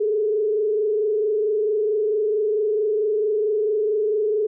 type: tone with frequency modulation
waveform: sine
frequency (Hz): 424.9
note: G#4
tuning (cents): +40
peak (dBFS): -18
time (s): 0-4.47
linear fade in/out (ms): 10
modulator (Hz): 24.5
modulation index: 0.72
effects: none